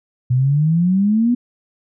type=exponential sweep; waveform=sine; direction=up; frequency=122.4 to 248.2 Hz; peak=-12 dBFS; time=0.3-1.35 s; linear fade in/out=10 ms; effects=none